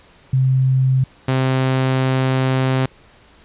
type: tone pair in turn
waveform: sine / sawtooth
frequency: 131.1 / 131.1 Hz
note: C3 / C3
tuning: +4 / +4 cents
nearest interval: unison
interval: 0 cents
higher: neither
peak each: -12 / -11 dBFS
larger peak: second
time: 0.33-1.04 / 1.28-2.86 s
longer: second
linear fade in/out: 5 ms
effects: pink hiss -49 dBFS RMS until 3.44 s + resampled to 8000 Hz